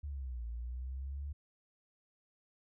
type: linear two-way sweep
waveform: sine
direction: down then up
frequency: 74 to 56.7 to 72.7 Hz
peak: -38 dBFS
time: 0.03-1.33 s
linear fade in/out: 10 ms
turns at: 0.46 s
effects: none